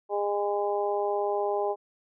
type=harmonic tone; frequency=204.1 Hz; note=G#3; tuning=30 cents flat; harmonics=2 / 3 / 4 / 5; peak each=-28 / -31 / -30 / -38 dBFS; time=0.09-1.76 s; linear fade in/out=50 ms; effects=none